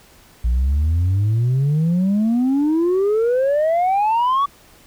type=exponential sweep; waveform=sine; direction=up; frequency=57 to 1151 Hz; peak=-12 dBFS; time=0.44-4.46 s; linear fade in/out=10 ms; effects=tanh soft clip ceiling -13 dBFS + pink hiss -49 dBFS RMS until 4.86 s